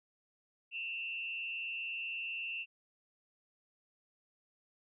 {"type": "tone with frequency modulation", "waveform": "sine", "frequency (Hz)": 2708, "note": "E7", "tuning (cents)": 46, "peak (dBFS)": -37, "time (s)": [0.71, 2.66], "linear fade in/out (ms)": 50, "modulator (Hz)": 139, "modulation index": 0.72, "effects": []}